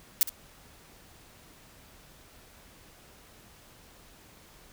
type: noise with echo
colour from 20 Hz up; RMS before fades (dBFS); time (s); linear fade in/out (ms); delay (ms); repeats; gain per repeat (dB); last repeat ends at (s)
blue; -21; 0.21-0.23; 0; 63; 1; -14; 0.293
effects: pink hiss -55 dBFS RMS until 4.72 s